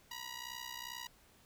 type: ring-modulated tone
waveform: 10% pulse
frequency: 962 Hz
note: B5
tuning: 46 cents flat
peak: -32 dBFS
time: 0.11-1.07 s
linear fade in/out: 0 ms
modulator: 31.2 Hz
effects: pink hiss -65 dBFS RMS until 1.45 s